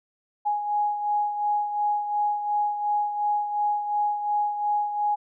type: beating tone pair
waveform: sine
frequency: 830.6 / 833.4 Hz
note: G#5 / G#5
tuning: 0 / +6 cents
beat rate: 2.8 Hz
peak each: -23 / -31 dBFS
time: 0.45-5.16 s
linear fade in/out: 20 ms
effects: none